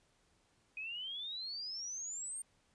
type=exponential sweep; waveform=sine; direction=up; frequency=2489 to 8870 Hz; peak=-40 dBFS; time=0.77-2.42 s; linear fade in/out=2 ms; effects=pink hiss -73 dBFS RMS until 2.74 s + resampled to 22050 Hz